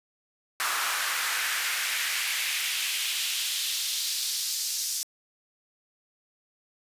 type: noise with high-pass filter sweep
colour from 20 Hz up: pink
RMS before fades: -29 dBFS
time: 0.6-5.03 s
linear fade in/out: 0 ms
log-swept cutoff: 1200 to 5600 Hz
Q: 1.8
effects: resampled to 32000 Hz